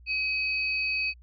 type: tone pair together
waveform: sine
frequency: 2538 / 4528 Hz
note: D#7 / C#8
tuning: +34 / +36 cents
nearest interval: minor seventh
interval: 1002 cents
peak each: -26 / -34 dBFS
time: 0.06-1.14 s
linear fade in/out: 50 ms
effects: added 60 Hz sine -49 dBFS peak until 1.22 s